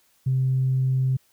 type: tone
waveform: sine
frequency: 130.81 Hz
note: C3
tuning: in tune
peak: -18 dBFS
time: 0.26-1.17 s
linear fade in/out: 10 ms
effects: tanh soft clip ceiling -14 dBFS + white hiss -63 dBFS RMS until 1.32 s